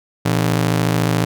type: ring-modulated tone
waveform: sawtooth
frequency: 142 Hz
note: C#3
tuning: 42 cents sharp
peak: -8 dBFS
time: 0.25-1.25 s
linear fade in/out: 10 ms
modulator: 27 Hz
effects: none